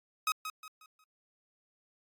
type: tone with echo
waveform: sawtooth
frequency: 1266 Hz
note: D#6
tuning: 30 cents sharp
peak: -24 dBFS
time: 0.27-0.32 s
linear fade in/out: 2 ms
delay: 180 ms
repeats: 4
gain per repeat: -9 dB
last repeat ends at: 1.04 s
effects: AAC 64 kbps